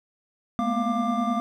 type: tone cluster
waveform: triangle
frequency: 214.2 / 236 / 245.8 / 696 / 1186 Hz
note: A3 / A#3 / B3 / F5 / D6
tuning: -46 / +22 / -8 / -6 / +17 cents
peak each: -27 dBFS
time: 0.59-1.4 s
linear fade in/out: 0 ms
effects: none